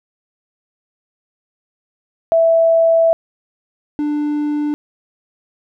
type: tone pair in turn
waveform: sine / triangle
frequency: 659.3 / 296.2 Hz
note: E5 / D4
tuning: 0 / +15 cents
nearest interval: octave + major second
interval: 1385 cents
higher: first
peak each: -9 / -14 dBFS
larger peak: first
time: 2.32-3.13 / 3.99-4.74 s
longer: first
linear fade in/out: 0 ms
effects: none